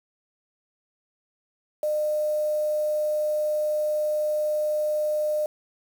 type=tone with quantisation; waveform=sine; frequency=606 Hz; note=D#5; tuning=46 cents flat; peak=-22 dBFS; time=1.83-5.46 s; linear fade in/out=2 ms; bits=7; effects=none